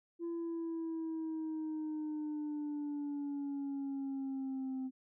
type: exponential sweep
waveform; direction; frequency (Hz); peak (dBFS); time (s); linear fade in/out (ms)
sine; down; 340 to 260; -34; 0.19-4.91; 50
effects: tanh soft clip ceiling -35 dBFS